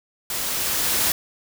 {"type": "noise with level ramp", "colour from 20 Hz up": "white", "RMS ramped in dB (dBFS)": [-27, -20], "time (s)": [0.3, 1.12], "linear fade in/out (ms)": 2, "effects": []}